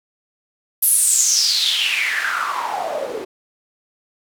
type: noise with band-pass filter sweep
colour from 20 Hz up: white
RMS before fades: -19 dBFS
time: 0.82-3.25 s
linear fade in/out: 10 ms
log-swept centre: 12000 to 400 Hz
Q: 7.2
effects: none